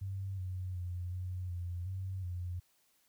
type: tone with pitch steps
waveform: sine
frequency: 96.8 / 92.1 / 89 / 91.2 / 87.9 / 94.7 / 88.9 Hz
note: G2 / F#2 / F2 / F#2 / F2 / F#2 / F2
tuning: -21 / -7 / +33 / -24 / +12 / +41 / +31 cents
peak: -36 dBFS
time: 0.01-2.6 s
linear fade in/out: 10 ms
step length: 370 ms
effects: white hiss -72 dBFS RMS until 3.08 s